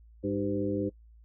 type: harmonic tone with a mistuned harmonic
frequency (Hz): 101.5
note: G#2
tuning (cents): -39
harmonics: 1 / 2 / 3 / 4 / 5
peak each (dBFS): -37 / -35 / -31 / -34 / -35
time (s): 0.23-0.9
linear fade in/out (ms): 20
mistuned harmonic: 4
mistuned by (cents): -71
effects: noise-tail reverb RT60 0.1 s tail -23 dB re dry + added 56 Hz sine -52 dBFS peak until 1.24 s